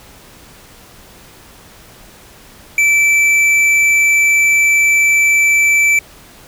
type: tone with hard clipping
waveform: sine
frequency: 2323 Hz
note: D7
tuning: 20 cents flat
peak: -10 dBFS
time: 2.78-5.99 s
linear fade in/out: 2 ms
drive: 7 dB
effects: pink hiss -41 dBFS RMS until 6.47 s